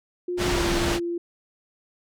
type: tone with pitch glide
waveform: sine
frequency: 355.8 to 343.9 Hz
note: F4 to F4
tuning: +32 to -27 cents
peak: -25 dBFS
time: 0.28-1.18 s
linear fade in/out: 5 ms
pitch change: -59 cents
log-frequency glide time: 0.5-0.62 s
type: low-pass noise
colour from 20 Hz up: pink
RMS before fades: -25 dBFS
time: 0.37-1 s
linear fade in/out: 50 ms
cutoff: 6400 Hz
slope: 12 dB/octave
effects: none